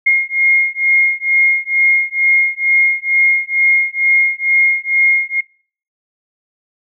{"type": "beating tone pair", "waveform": "sine", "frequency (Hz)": [2139, 2141.2], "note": ["C7", "C7"], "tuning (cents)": [38, 39], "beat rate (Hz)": 2.2, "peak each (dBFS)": -13, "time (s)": [0.06, 5.41], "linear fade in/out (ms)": 10, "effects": ["noise-tail reverb RT60 0.5 s tail -24 dB re dry"]}